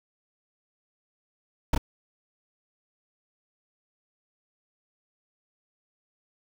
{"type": "noise with echo", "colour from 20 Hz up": "brown", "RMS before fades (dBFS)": -20, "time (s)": [1.73, 1.75], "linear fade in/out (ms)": 5, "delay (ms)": 29, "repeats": 1, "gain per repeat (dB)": -2, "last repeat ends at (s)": 1.779, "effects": []}